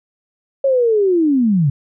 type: linear sweep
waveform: sine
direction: down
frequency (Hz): 554.4 to 130.81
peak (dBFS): -11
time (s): 0.64-1.7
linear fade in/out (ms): 5
effects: none